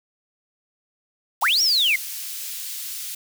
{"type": "high-pass noise", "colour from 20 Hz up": "white", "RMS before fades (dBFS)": -32, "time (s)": [1.41, 3.15], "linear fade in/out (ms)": 5, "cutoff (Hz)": 2900, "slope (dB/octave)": 12}
{"type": "linear two-way sweep", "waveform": "sine", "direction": "up then down", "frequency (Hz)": [677, 5720, 2011], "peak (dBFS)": -16, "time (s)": [1.42, 1.96], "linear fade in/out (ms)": 5, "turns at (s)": 1.62}
{"effects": []}